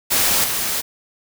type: noise with level steps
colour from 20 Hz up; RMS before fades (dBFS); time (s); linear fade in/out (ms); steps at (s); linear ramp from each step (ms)
white; -17 / -22; 0.1-0.82; 20; 0.44; 2
effects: none